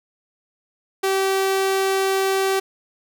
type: tone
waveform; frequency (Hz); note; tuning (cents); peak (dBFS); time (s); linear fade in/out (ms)
sawtooth; 385.9; G4; -27; -14; 1.03-2.6; 10
effects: none